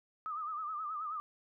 sine tone with vibrato, 1239 Hz, D#6, 8 cents flat, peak -36 dBFS, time 0.26-1.2 s, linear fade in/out 0 ms, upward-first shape sine, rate 9.4 Hz, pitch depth 88 cents each way, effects none

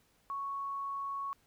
sine tone, 1109 Hz, C#6, in tune, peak -35 dBFS, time 0.3-1.33 s, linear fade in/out 0 ms, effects pink hiss -70 dBFS RMS until 1.46 s

